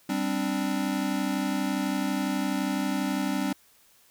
square chord, G suspended fourth, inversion none, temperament equal, 196 / 261.6 / 293.7 Hz, G3 / C4 / D4, 0 / 0 / 0 cents, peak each -31 dBFS, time 0.09-3.53 s, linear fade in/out 5 ms, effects white hiss -60 dBFS RMS until 4.1 s

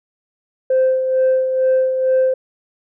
sine tone with tremolo, 520 Hz, C5, 11 cents flat, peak -9 dBFS, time 0.7-2.34 s, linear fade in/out 5 ms, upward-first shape sine, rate 2.2 Hz, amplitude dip 55%, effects tanh soft clip ceiling -9 dBFS

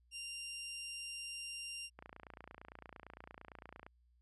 20% pulse tone, 2783 Hz, F7, 7 cents flat, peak -39 dBFS, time 0.11-1.9 s, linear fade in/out 50 ms
click train, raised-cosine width 0.5 ms, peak -35 dBFS, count 55, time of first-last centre 1.99-3.865 s, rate 28.8 Hz
effects added 60 Hz sine -68 dBFS peak until 4.21 s + resampled to 32000 Hz

